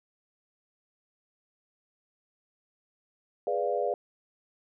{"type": "chord", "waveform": "sine", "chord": "G# diminished seventh", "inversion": "none", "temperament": "equal", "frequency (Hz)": [415.3, 493.9, 587.3, 698.5], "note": ["G#4", "B4", "D5", "F5"], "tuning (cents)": [0, 0, 0, 0], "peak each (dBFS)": [-32, -31, -31, -32], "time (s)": [3.47, 3.94], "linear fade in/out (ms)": 2, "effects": []}